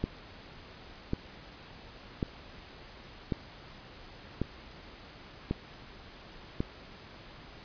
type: click train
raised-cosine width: 3 ms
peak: -16 dBFS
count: 7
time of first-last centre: 0.04-6.605 s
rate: 0.914 Hz
effects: pink hiss -50 dBFS RMS until 7.64 s + resampled to 11025 Hz